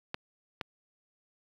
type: clicks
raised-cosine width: 0.3 ms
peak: -17 dBFS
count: 2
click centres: 0.144 / 0.612 s
effects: high-pass 80 Hz 12 dB/octave + 9-bit